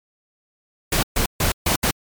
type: noise bursts at uneven times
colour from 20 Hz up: pink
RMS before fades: -19 dBFS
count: 5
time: 0.92-1.03 / 1.16-1.26 / 1.4-1.52 / 1.66-1.76 / 1.83-1.91 s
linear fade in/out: 5 ms
effects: MP3 96 kbps